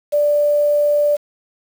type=tone with quantisation; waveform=sine; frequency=587.3 Hz; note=D5; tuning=in tune; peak=-12 dBFS; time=0.12-1.17 s; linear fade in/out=20 ms; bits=6; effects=none